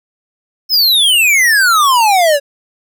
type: exponential sweep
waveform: square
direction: down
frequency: 5320 to 550 Hz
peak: -8 dBFS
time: 0.69-2.4 s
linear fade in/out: 50 ms
effects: none